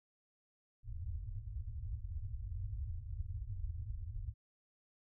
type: low-pass noise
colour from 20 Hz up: white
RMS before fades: -42 dBFS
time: 0.83-4.34 s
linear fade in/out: 50 ms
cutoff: 110 Hz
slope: 96 dB/octave
effects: none